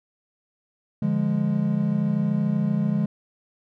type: chord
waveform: triangle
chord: D diminished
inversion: none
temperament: equal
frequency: 146.83 / 174.61 / 207.7 Hz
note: D3 / F3 / Ab3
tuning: 0 / 0 / 0 cents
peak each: -24 / -24 / -21 dBFS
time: 1.02-3.06 s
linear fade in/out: 5 ms
effects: none